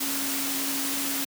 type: tone in noise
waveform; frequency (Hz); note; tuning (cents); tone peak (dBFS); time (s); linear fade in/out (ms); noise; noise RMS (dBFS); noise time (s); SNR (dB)
sine; 275.3; C#4; -12; -33; 0-1.25; 10; white; -29; 0-1.25; -7
effects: high-pass 150 Hz 12 dB/octave